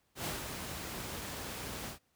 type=noise with ADSR envelope; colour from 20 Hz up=pink; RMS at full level=-36 dBFS; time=0.15-1.99 s; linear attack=98 ms; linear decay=170 ms; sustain=-5 dB; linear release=110 ms; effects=pink hiss -75 dBFS RMS until 2.15 s + high-pass 60 Hz 12 dB/octave